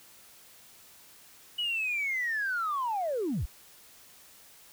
sine linear sweep, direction down, 2960 to 34.84 Hz, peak -27 dBFS, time 1.58-3.46 s, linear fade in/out 10 ms, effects tanh soft clip ceiling -24 dBFS + white hiss -55 dBFS RMS until 4.72 s

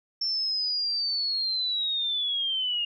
sine linear sweep, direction down, 5410 to 2821 Hz, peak -25 dBFS, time 0.21-2.85 s, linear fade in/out 5 ms, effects none

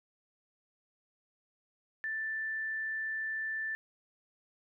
sine tone, 1766 Hz, A6, 6 cents sharp, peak -33 dBFS, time 2.04-3.75 s, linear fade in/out 0 ms, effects none

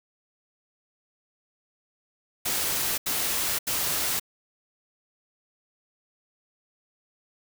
white noise bursts, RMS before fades -27 dBFS, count 3, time 2.45-4.198 s, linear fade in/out 10 ms, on 530 ms, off 79 ms, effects none

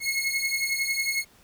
sawtooth beating tone pair, 2168 / 2179 Hz, C#7 / C#7, -39 / -30 cents, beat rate 11 Hz, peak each -24 / -25 dBFS, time 0-1.25 s, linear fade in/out 50 ms, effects pink hiss -57 dBFS RMS until 1.43 s

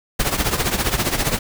pink noise with tremolo, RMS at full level -17 dBFS, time 0.19-1.39 s, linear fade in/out 10 ms, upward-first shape triangle, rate 15 Hz, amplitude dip 80%, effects none

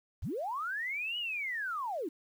sine linear two-way sweep, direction up then down, 40.73 to 2960 to 272.3 Hz, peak -33 dBFS, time 0.22-2.09 s, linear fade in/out 10 ms, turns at 1.18 s, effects 10-bit

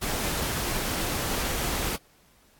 pink noise, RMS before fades -29 dBFS, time 0.01-1.97 s, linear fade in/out 20 ms, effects pink hiss -60 dBFS RMS until 2.59 s + AAC 64 kbps

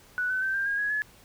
sine tone with pitch steps, 1480 / 1515.5 / 1551.8 / 1589 / 1627.1 / 1666 / 1706 Hz, F#6 / F#6 / G6 / G6 / G#6 / G#6 / G#6, 0 / +41 / -18 / +23 / -36 / +5 / +46 cents, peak -25 dBFS, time 0.18-1.02 s, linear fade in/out 0 ms, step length 120 ms, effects pink hiss -55 dBFS RMS until 1.24 s

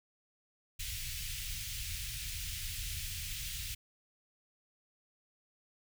pink band-stop noise, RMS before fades -40 dBFS, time 0.79-3.75 s, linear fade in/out 10 ms, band 110 to 2300 Hz, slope 24 dB/octave, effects none

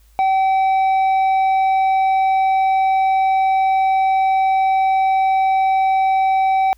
sine tone with tanh clipping, 767 Hz, G5, 38 cents flat, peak -14 dBFS, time 0.19-6.73 s, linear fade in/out 0 ms, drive 6 dB, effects added 53 Hz sine -48 dBFS peak until 6.77 s + white hiss -59 dBFS RMS until 6.77 s

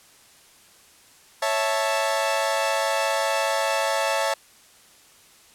sawtooth chord, A major, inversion first, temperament equal, 554.4 / 659.3 / 880 Hz, C#5 / E5 / A5, 0 / 0 / 0 cents, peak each -22 dBFS, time 1.42-4.34 s, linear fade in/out 5 ms, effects white hiss -53 dBFS RMS until 5.54 s + low-pass 11000 Hz 12 dB/octave

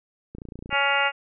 click train, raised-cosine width 3 ms, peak -25 dBFS, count 12, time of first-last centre 0.35-0.728 s, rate 29.1 Hz
harmonic tone, 279.8 Hz, C#4, 16 cents sharp, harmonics 2 / 3 / 4 / 5 / 6 / 7 / 8 / 9 / 10, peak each -30 / -26 / -32 / -25 / -35 / -27 / -30 / -31 / -27 dBFS, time 0.7-1.12 s, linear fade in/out 50 ms
effects none

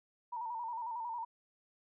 sine tone with vibrato, 932.3 Hz, A#5, in tune, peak -37 dBFS, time 0.32-1.25 s, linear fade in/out 10 ms, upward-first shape square, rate 11 Hz, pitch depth 59 cents each way, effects none

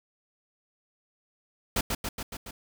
pink noise with echo, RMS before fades -26 dBFS, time 1.76-1.81 s, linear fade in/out 5 ms, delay 140 ms, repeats 5, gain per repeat -3 dB, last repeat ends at 2.51 s, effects none

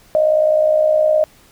sine tone with amplitude modulation, 619 Hz, D#5, 9 cents flat, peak -8 dBFS, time 0.15-1.24 s, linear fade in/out 0 ms, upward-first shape sine, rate 59.5 Hz, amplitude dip 60%, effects pink hiss -49 dBFS RMS until 1.51 s

